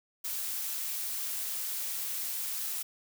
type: noise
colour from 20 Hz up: blue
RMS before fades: -35 dBFS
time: 0.24-2.83 s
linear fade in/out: 10 ms
effects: none